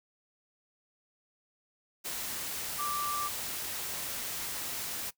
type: tone in noise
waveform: sine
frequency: 1174.7 Hz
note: D6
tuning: in tune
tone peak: -32 dBFS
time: 2.78-3.29 s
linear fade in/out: 20 ms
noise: white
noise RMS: -37 dBFS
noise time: 2.04-5.11 s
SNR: +2 dB
effects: noise-tail reverb RT60 0.1 s tail -20 dB re dry